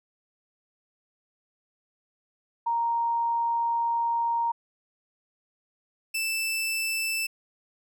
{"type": "tone pair in turn", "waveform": ["sine", "sawtooth"], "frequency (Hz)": [932.3, 2646], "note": ["A#5", "E7"], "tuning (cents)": [0, 6], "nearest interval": "octave + tritone", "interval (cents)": 1806, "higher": "second", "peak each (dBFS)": -23, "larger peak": "neither", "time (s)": [[2.66, 4.52], [6.14, 7.27]], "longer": "first", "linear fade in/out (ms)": 10, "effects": []}